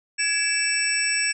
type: tone cluster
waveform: sine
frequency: 1686 / 2303 / 2639 / 5460 / 7970 Hz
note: G#6 / D7 / E7 / F8 / B8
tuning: +26 / -34 / +1 / -40 / +15 cents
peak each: -27 dBFS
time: 0.18-1.33 s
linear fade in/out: 20 ms
effects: none